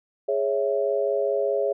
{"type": "chord", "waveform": "sine", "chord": "C# minor", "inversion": "second", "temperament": "equal", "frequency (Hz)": [415.3, 554.4, 659.3], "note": ["G#4", "C#5", "E5"], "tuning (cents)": [0, 0, 0], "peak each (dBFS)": [-25, -24, -28], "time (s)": [0.28, 1.73], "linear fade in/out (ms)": 10, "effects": []}